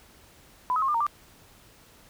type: tone with pitch steps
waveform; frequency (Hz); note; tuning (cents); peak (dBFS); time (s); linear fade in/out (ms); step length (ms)
sine; 1000 / 1270 / 1076 / 1200 / 923 / 1182; B5 / D#6 / C6 / D6 / A#5 / D6; +21 / +35 / +48 / +37 / -17 / +11; -22; 0.7-1.066; 0; 61
effects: pink hiss -55 dBFS RMS until 2.09 s